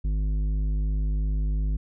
sine tone with tanh clipping, 51.4 Hz, G#1, 17 cents flat, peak -24 dBFS, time 0.04-1.77 s, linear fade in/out 10 ms, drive 10 dB, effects none

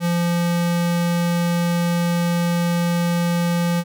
square tone, 172.4 Hz, F3, 22 cents flat, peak -18 dBFS, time 0-3.84 s, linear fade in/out 50 ms, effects none

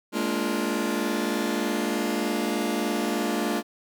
sawtooth chord, Bb dominant seventh, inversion third, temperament just, 209.8 / 233.1 / 291.4 / 349.6 Hz, Ab3 / Bb3 / D4 / F4, +18 / 0 / -13 / +2 cents, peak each -26 dBFS, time 0.12-3.63 s, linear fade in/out 50 ms, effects none

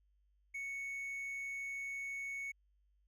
triangle tone, 2217 Hz, C#7, in tune, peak -38 dBFS, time 0.54-2.52 s, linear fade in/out 10 ms, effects added 50 Hz sine -70 dBFS peak until 3.07 s

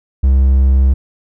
triangle tone, 66.4 Hz, C2, 26 cents sharp, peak -5 dBFS, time 0.23-0.94 s, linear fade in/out 10 ms, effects none

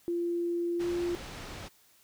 sine tone with pitch glide, 344.4 to 348.2 Hz, F4 to F4, -24 to -5 cents, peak -28 dBFS, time 0.08-1.15 s, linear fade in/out 0 ms, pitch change +19 cents, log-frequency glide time 0.77-0.87 s
pink low-pass noise, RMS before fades -43 dBFS, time 0.79-1.69 s, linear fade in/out 20 ms, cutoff 5900 Hz, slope 12 dB/octave
effects white hiss -63 dBFS RMS until 2.03 s

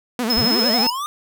sawtooth tone with vibrato, 233.1 Hz, A#3, in tune, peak -16 dBFS, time 0.19-0.87 s, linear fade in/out 2 ms, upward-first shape sine, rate 11 Hz, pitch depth 140 cents each way
square tone with tremolo, 5160 Hz, E8, 38 cents flat, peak -17 dBFS, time 0.3-0.9 s, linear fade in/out 2 ms, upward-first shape square, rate 14 Hz, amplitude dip 25%
square linear sweep, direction up, 38.89 to 1230 Hz, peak -24 dBFS, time 0.37-1.06 s, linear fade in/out 0 ms
effects none

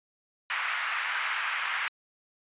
pink band-pass noise, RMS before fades -31 dBFS, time 0.5-1.88 s, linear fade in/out 0 ms, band 1200 to 2600 Hz, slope 24 dB/octave, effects resampled to 8000 Hz

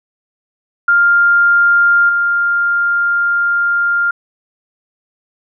sine tone with level steps, 1400 Hz, F6, 4 cents sharp, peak -7 / -11 dBFS, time 0.88-4.11 s, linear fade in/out 5 ms, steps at 2.09 s, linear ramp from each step 2 ms, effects none

